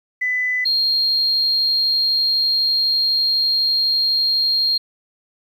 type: tone pair in turn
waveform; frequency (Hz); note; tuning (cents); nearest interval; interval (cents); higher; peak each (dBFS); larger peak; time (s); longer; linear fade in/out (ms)
sine; 2000 / 4224; B6 / C8; +21 / +16; octave + minor second; 1295; second; -17 / -14; second; 0.21-0.65 / 0.65-4.78; second; 10
effects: tanh soft clip ceiling -10 dBFS + 9-bit